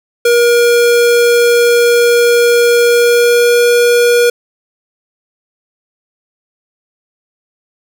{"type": "tone with pitch glide", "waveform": "square", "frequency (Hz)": [475.9, 479.5], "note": ["A#4", "A#4"], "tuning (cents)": [36, 49], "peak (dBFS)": -7, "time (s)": [0.25, 4.3], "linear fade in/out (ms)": 5, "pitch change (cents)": 13, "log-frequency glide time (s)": [2.83, 3.7], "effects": []}